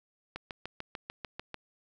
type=click train; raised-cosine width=0.3 ms; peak=-22 dBFS; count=9; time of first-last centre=0.36-1.543 s; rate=6.76 Hz; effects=none